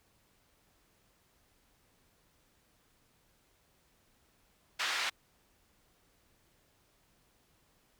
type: band-pass noise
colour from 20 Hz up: pink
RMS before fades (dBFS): -34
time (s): 4.79-5.1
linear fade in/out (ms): 10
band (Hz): 1400 to 4200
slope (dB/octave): 12
effects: pink hiss -70 dBFS RMS until 7.99 s